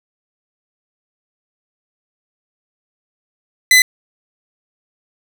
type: tone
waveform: sawtooth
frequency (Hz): 2014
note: B6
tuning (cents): +33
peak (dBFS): -3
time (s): 3.71-3.82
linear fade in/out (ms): 2
effects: none